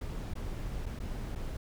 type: noise with dropouts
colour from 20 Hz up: brown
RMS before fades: -37 dBFS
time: 0.01-1.57 s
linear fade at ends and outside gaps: 5 ms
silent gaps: 0.338-0.353 / 0.858-0.862 / 0.991-1 / 1.352-1.357 s
effects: none